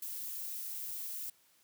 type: noise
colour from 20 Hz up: violet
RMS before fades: -41 dBFS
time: 0.02-1.3 s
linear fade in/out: 5 ms
effects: white hiss -68 dBFS RMS until 1.63 s + high-pass 80 Hz 12 dB/octave